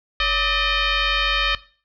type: tone with frequency modulation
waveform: sine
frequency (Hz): 659.3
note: E5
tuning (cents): 0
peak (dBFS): -17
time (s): 0.2-1.55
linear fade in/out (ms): 2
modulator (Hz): 612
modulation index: 5.6
effects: noise-tail reverb RT60 0.4 s tail -18 dB re dry